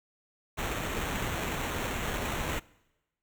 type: noise with sample-and-hold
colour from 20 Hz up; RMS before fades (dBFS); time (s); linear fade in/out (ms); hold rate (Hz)
pink; -33; 0.57-2.6; 20; 4900
effects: noise-tail reverb RT60 1.0 s tail -23 dB re dry